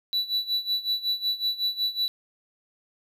triangle tone with tremolo, 3951 Hz, B7, in tune, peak -20 dBFS, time 0.13-2.08 s, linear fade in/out 0 ms, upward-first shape sine, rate 5.4 Hz, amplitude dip 85%, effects none

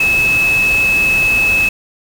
sine tone in noise, 2591 Hz, E7, 30 cents flat, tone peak -10 dBFS, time 0-1.69 s, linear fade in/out 5 ms, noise pink, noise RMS -24 dBFS, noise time 0-1.69 s, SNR +11 dB, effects none

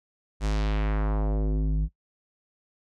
square tone with low-pass filter sweep, 52.2 Hz, G#1, 10 cents sharp, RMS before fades -25 dBFS, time 0.4-1.89 s, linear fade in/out 50 ms, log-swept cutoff 8200 to 130 Hz, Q 1.3, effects noise-tail reverb RT60 0.1 s tail -20 dB re dry

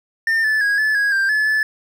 triangle tone with pitch steps, 1807 / 1742 / 1648 / 1732 / 1650 / 1582 / 1722 / 1735 Hz, A6 / A6 / G#6 / A6 / G#6 / G6 / A6 / A6, +46 / -18 / -14 / -28 / -12 / +15 / -38 / -25 cents, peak -13 dBFS, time 0.27-1.63 s, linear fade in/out 2 ms, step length 170 ms, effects none

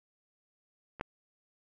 clicks, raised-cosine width 0.5 ms, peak -30 / -18 dBFS, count 2, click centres 0.997 / 1.011 s, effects none

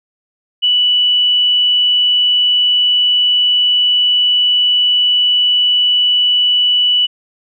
sine tone, 2960 Hz, F#7, in tune, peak -9 dBFS, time 0.62-7.07 s, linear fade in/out 20 ms, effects none

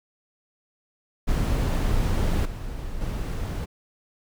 brown noise with level steps, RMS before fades -22 / -33 / -28 dBFS, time 1.27-3.66 s, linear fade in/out 20 ms, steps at 2.45 / 3.01 s, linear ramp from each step 5 ms, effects none

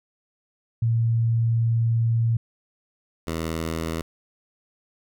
sine / 10% pulse tone pair in turn, 115.1 / 81.39 Hz, A#2 / E2, -22 / -21 cents, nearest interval tritone, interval 599 cents, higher first, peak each -18 dBFS, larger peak neither, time 0.82-2.37 / 3.27-4.02 s, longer first, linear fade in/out 5 ms, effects none

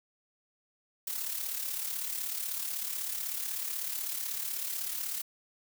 blue noise with amplitude modulation, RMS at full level -33 dBFS, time 1.07-5.22 s, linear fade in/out 5 ms, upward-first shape sine, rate 36.1 Hz, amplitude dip 55%, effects none

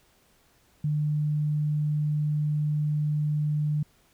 sine tone, 150 Hz, D3, 37 cents sharp, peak -23 dBFS, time 0.84-3.83 s, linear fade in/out 5 ms, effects pink hiss -63 dBFS RMS until 4.13 s

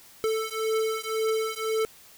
square beating tone pair, 440 / 441.9 Hz, A4 / A4, 0 / +7 cents, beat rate 1.9 Hz, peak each -29 dBFS, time 0.24-1.85 s, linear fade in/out 0 ms, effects white hiss -52 dBFS RMS until 2.17 s

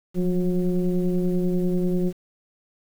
sine tone with frequency modulation, 177.9 Hz, F3, 32 cents sharp, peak -19 dBFS, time 0.14-2.13 s, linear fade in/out 50 ms, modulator 183 Hz, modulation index 1.1, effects 8-bit

